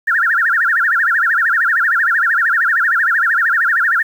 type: tone with vibrato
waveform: sine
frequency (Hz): 1590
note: G6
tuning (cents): +24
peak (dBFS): -11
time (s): 0.07-4.03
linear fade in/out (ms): 10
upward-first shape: sine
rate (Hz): 13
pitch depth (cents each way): 280
effects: 7-bit